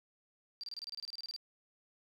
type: tone bursts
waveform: sine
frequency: 4699 Hz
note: D8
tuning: in tune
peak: -40 dBFS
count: 15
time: 0.61-1.363 s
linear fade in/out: 0 ms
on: 25 ms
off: 27 ms
effects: 11-bit